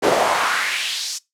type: noise with high-pass filter sweep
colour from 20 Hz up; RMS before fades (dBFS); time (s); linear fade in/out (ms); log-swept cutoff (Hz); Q
brown; -20; 0.02-1.19; 20; 430 to 6200; 2.3
effects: noise-tail reverb RT60 0.2 s tail -22 dB re dry + low-pass 11000 Hz 12 dB/octave